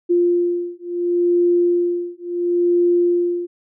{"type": "beating tone pair", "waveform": "sine", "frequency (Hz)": [349.2, 349.92], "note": ["F4", "F4"], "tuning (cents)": [0, 3], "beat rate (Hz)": 0.72, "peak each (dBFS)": -18, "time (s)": [0.09, 3.47], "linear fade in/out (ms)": 20, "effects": []}